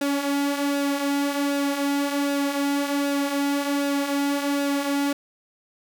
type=tone with flanger; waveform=sawtooth; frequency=282.8 Hz; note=C#4; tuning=35 cents sharp; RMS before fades=-24 dBFS; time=0.01-5.13 s; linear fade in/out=5 ms; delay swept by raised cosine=0.92 to 5.42 ms; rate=1.3 Hz; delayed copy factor=-0.5; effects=none